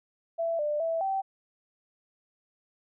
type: tone with pitch steps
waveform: sine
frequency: 666 / 595 / 658 / 774 Hz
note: E5 / D5 / E5 / G5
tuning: +18 / +22 / -3 / -22 cents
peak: -26 dBFS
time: 0.38-1.22 s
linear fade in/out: 20 ms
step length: 210 ms
effects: none